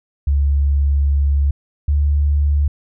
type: tone pair in turn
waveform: sine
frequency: 70.6 / 72.58 Hz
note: C#2 / D2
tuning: +32 / -20 cents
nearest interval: unison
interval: 48 cents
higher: second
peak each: -12 dBFS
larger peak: neither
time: 0.27-1.51 / 1.88-2.68 s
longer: first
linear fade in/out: 5 ms
effects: none